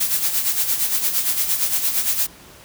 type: noise with tremolo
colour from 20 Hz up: blue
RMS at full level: -18 dBFS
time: 0-2.27 s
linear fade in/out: 10 ms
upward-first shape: sine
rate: 8.7 Hz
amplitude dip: 60%
effects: pink hiss -44 dBFS RMS until 2.64 s + high-pass 60 Hz 12 dB/octave